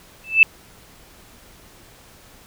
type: tone with exponential growth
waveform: sine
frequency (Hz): 2637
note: E7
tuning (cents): 0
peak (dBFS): -3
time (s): 0.24-0.43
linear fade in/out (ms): 1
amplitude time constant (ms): 40
effects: pink hiss -48 dBFS RMS until 2.46 s